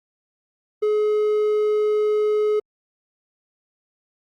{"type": "tone", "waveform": "triangle", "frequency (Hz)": 423.7, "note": "G#4", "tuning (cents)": 35, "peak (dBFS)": -15, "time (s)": [0.82, 2.6], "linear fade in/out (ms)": 10, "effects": ["Opus 32 kbps"]}